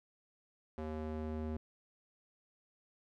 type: tone with band-pass filter sweep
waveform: square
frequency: 77.78 Hz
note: D#2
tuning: in tune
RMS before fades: -40 dBFS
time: 0.78-1.57 s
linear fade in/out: 0 ms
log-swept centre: 450 to 260 Hz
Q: 0.76
effects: none